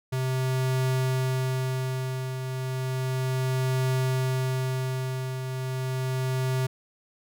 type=tone with tremolo; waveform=square; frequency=130 Hz; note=C3; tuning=11 cents flat; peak=-23 dBFS; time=0.12-6.67 s; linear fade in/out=10 ms; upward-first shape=triangle; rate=0.33 Hz; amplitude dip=60%; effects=none